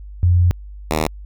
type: tone pair in turn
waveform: sine / 5% pulse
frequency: 88.3 / 77.65 Hz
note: F2 / D#2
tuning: +20 / -3 cents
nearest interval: major second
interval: 223 cents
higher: first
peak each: -10 / -6 dBFS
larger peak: second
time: 0.23-0.51 / 0.91-1.07 s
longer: first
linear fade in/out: 0 ms
effects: added 50 Hz sine -32 dBFS peak until 1.25 s